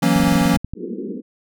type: chord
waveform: square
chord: F# dominant seventh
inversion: third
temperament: equal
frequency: 164.81 / 185 / 233.1 / 277.2 Hz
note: E3 / F#3 / A#3 / C#4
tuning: 0 / 0 / 0 / 0 cents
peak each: -20 dBFS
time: 0.02-0.57 s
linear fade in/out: 10 ms
type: clicks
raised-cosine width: 5 ms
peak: -15 dBFS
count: 12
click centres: 0.161 / 0.201 / 0.237 / 0.28 / 0.323 / 0.357 / 0.413 / 0.456 / 0.541 / 0.571 / 0.646 / 0.736 s
type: band-pass noise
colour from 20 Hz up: pink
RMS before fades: -28 dBFS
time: 0.75-1.22 s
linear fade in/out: 50 ms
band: 190 to 470 Hz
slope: 96 dB/octave
effects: none